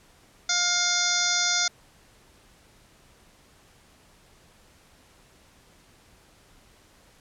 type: harmonic tone with a mistuned harmonic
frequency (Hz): 708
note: F5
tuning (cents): +23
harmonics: 1 / 2 / 3 / 5 / 6 / 7 / 8 / 9 / 10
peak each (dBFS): -35 / -29 / -31 / -29 / -33 / -29 / -29 / -29 / -35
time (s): 0.49-1.68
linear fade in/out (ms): 5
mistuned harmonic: 10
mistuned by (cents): -42
effects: pink hiss -57 dBFS RMS until 7.2 s + low-pass 11000 Hz 12 dB/octave